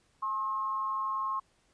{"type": "tone with amplitude modulation", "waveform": "sine", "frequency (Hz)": 1071, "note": "C6", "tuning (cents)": 40, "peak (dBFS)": -27, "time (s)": [0.22, 1.4], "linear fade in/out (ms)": 10, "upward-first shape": "sine", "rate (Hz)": 212, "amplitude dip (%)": 55, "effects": ["pink hiss -69 dBFS RMS until 1.73 s", "resampled to 22050 Hz"]}